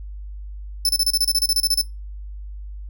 sawtooth tone bursts, 5274 Hz, E8, in tune, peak -13 dBFS, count 14, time 0.85-1.814 s, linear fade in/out 2 ms, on 41 ms, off 30 ms, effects noise-tail reverb RT60 0.2 s tail -19 dB re dry + added 50 Hz sine -31 dBFS peak until 2.89 s

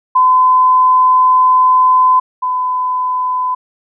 sine tone pair in turn, 1018 / 1008.6 Hz, C6 / B5, -48 / +36 cents, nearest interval unison, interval 16 cents, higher first, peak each -6 / -13 dBFS, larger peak first, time 0.15-2.2 / 2.42-3.55 s, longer first, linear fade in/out 10 ms, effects none

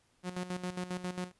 sawtooth tone with tremolo, 180.8 Hz, F#3, 40 cents flat, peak -30 dBFS, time 0.23-1.32 s, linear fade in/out 50 ms, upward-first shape square, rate 7.4 Hz, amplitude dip 70%, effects pink hiss -71 dBFS RMS until 1.39 s + resampled to 24000 Hz

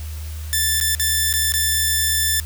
5% pulse tone with dropouts, 1763 Hz, A6, 3 cents sharp, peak -6 dBFS, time 0.53-2.4 s, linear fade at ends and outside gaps 0 ms, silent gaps 0.801-0.811 / 0.95-0.997 / 1.328-1.338 / 1.521-1.538 s, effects added 77 Hz sine -27 dBFS peak until 2.45 s + white hiss -41 dBFS RMS until 2.45 s

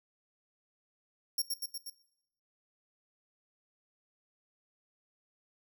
20% pulse tone with echo, 5530 Hz, F8, 18 cents flat, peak -23 dBFS, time 1.38-1.42 s, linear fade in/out 5 ms, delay 120 ms, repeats 4, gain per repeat -3 dB, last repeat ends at 1.9 s, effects noise-tail reverb RT60 0.8 s tail -18 dB re dry

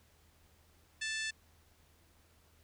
harmonic tone, 880 Hz, A5, in tune, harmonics 2 / 3 / 4 / 5 / 6 / 7 / 8 / 9 / 10, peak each -38 / -42 / -44 / -46 / -48 / -49 / -50 / -51 / -52 dBFS, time 1.01-1.31 s, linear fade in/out 10 ms, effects added 80 Hz sine -67 dBFS peak until 2.63 s + pink hiss -68 dBFS RMS until 2.63 s

